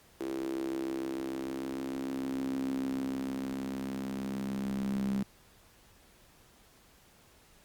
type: tone with high-pass filter sweep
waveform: sawtooth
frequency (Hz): 66.6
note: C2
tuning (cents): +31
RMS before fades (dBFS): -35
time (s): 0.2-5.23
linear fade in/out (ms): 5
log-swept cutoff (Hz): 350 to 200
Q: 8.4
effects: pink hiss -61 dBFS RMS until 7.64 s + Opus 48 kbps